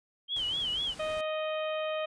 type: tone with vibrato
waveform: sine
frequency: 3136 Hz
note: G7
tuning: in tune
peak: -29 dBFS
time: 0.28-0.95 s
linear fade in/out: 50 ms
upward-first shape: sine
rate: 4.1 Hz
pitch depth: 130 cents each way
type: noise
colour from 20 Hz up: pink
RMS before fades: -47 dBFS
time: 0.36-1.21 s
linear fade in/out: 2 ms
type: harmonic tone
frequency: 622.3 Hz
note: D#5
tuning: in tune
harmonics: 1 / 2 / 3 / 4 / 5 / 6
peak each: -31 / -39 / -45 / -42 / -43 / -51 dBFS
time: 0.99-2.06 s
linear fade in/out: 10 ms
effects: resampled to 22050 Hz